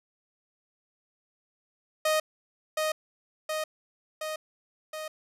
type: tone with echo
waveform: sawtooth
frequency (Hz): 622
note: D#5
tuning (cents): -1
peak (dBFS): -19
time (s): 2.05-2.2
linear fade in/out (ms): 5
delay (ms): 720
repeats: 4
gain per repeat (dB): -3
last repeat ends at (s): 5.08
effects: resampled to 32000 Hz + 10-bit